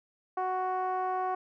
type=tone with low-pass filter; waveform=10% pulse; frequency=370.9 Hz; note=F#4; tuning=4 cents sharp; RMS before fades=-31 dBFS; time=0.37-1.35 s; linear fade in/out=5 ms; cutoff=900 Hz; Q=3.9; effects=none